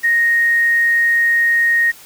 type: tone with quantisation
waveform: sine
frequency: 1864.7 Hz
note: A#6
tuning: in tune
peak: -11 dBFS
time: 0.03-1.92 s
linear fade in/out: 20 ms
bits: 6
effects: white hiss -41 dBFS RMS until 2.05 s